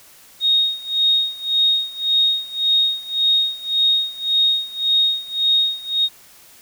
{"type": "tone with tremolo", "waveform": "sine", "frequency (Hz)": 3729, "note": "A#7", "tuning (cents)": 0, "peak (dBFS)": -12, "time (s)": [0.4, 6.09], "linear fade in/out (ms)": 50, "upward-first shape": "sine", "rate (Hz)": 1.8, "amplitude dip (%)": 90, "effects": ["white hiss -47 dBFS RMS until 6.61 s"]}